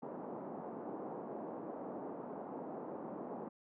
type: band-pass noise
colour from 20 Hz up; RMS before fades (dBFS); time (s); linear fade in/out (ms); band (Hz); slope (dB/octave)
pink; -45; 0.02-3.49; 10; 210 to 900; 24
effects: none